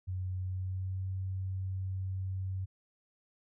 sine tone with pitch glide, 92.5 to 94.55 Hz, F#2 to F#2, 0 to +38 cents, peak -33 dBFS, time 0.07-2.66 s, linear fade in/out 20 ms, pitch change +38 cents, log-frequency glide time 0.39-1.06 s, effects none

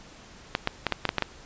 clicks, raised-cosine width 0.3 ms, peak -7 dBFS, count 8, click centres 0.551 / 0.674 / 0.867 / 0.923 / 1.053 / 1.091 / 1.183 / 1.223 s, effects pink hiss -49 dBFS RMS until 1.45 s + resampled to 16000 Hz

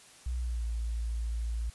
sine tone with pitch glide, 61.74 to 56.94 Hz, B1 to A#1, 0 to -40 cents, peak -30 dBFS, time 0.26-1.7 s, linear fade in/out 5 ms, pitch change -140 cents, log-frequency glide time 0.38-0.66 s, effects white hiss -55 dBFS RMS until 1.74 s + resampled to 24000 Hz

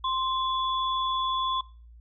sine tone pair together, 1046.5 / 3432 Hz, C6 / A7, 0 / -44 cents, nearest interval octave + major sixth, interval 2056 cents, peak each -26 / -32 dBFS, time 0.04-1.61 s, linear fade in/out 5 ms, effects noise-tail reverb RT60 0.4 s tail -20 dB re dry + added 58 Hz sine -47 dBFS peak until 2 s

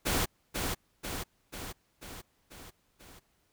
pink noise with echo, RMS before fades -29 dBFS, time 0.05-0.26 s, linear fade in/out 20 ms, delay 490 ms, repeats 6, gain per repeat -4 dB, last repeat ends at 3.2 s, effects pink hiss -72 dBFS RMS until 3.52 s

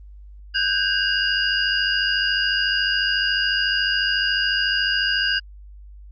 sine tone cluster, 1522 / 1616 / 2842 / 4873 Hz, F#6 / G#6 / F7 / D#8, +48 / -48 / +30 / -37 cents, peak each -24 dBFS, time 0.54-5.4 s, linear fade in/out 20 ms, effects added 50 Hz sine -39 dBFS peak until 6.11 s + Opus 32 kbps

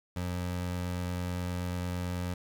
25% pulse tone, 89.2 Hz, F2, 37 cents sharp, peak -28 dBFS, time 0.16-2.34 s, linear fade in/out 5 ms, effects 10-bit

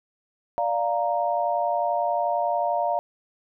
sine chord, Bb major, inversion first, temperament equal, 587.3 / 698.5 / 932.3 Hz, D5 / F5 / Bb5, 0 / 0 / 0 cents, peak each -27 / -24 / -27 dBFS, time 0.58-2.99 s, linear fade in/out 0 ms, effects none

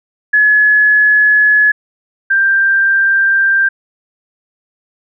sine tone pair in turn, 1700 / 1581.1 Hz, G#6 / G6, +40 / +14 cents, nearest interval minor second, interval 126 cents, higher first, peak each -6 / -8 dBFS, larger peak first, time 0.33-1.72 / 2.3-3.69 s, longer neither, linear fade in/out 10 ms, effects none

